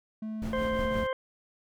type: tone with pitch glide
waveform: triangle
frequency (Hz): 217.8 to 221.4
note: A3 to A3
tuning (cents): -17 to +11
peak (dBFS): -31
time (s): 0.22-1.04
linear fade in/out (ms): 5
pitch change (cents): +28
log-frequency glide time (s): 0.43-0.52
type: noise with tremolo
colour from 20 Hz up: brown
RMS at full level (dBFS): -34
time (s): 0.42-1.07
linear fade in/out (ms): 2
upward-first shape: triangle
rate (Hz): 5.8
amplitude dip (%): 60
type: harmonic tone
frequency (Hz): 523.3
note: C5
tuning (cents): 0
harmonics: 1 / 2 / 3 / 4 / 6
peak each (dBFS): -29 / -35 / -39 / -41 / -45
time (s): 0.53-1.13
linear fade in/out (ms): 2
effects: none